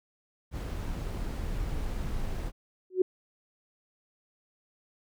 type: noise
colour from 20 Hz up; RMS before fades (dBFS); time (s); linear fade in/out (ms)
brown; -33; 0.51-2.52; 50
type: tone with exponential growth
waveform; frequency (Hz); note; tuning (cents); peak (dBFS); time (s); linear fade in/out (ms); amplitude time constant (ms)
sine; 370; F#4; 0; -16; 2.9-3.02; 5; 24
effects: none